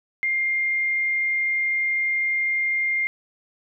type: tone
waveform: sine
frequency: 2112 Hz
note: C7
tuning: 16 cents sharp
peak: -20 dBFS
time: 0.23-3.07 s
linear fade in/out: 0 ms
effects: none